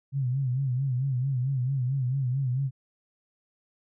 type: tone with vibrato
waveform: sine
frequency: 130.81 Hz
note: C3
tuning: in tune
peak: -24 dBFS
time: 0.12-2.71 s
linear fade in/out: 50 ms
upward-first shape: sine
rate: 4.5 Hz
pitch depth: 110 cents each way
effects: none